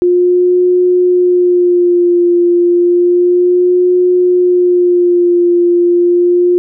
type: tone with vibrato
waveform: sine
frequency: 354.6 Hz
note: F4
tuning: 26 cents sharp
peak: -6 dBFS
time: 0.02-6.58 s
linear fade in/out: 0 ms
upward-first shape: sine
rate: 0.31 Hz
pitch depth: 29 cents each way
effects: none